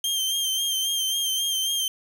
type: tone with vibrato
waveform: sawtooth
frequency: 3164 Hz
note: G7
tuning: 15 cents sharp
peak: -20 dBFS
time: 0.04-1.88 s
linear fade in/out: 2 ms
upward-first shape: sine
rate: 3.7 Hz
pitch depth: 37 cents each way
effects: 9-bit